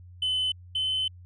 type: tone pair in turn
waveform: sine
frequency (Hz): 3030 / 3049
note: F#7 / G7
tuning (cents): +40 / -49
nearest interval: unison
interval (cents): 11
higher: second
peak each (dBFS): -22 / -23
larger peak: first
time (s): 0.22-0.52 / 0.75-1.08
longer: second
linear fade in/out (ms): 5
effects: tanh soft clip ceiling -22 dBFS + added 89 Hz sine -45 dBFS peak until 1.25 s

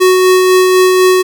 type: tone with tremolo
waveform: square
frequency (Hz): 370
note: F#4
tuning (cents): 0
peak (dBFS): -5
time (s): 0-1.23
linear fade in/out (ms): 20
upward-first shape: sine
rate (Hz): 4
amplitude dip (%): 25
effects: none

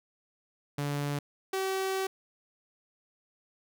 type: tone pair in turn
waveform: sawtooth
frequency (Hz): 144.1 / 382.6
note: D3 / G4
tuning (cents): -33 / -42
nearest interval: octave + perfect fourth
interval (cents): 1691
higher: second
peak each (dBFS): -26 / -25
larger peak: second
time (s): 0.78-1.19 / 1.53-2.07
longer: second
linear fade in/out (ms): 5
effects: none

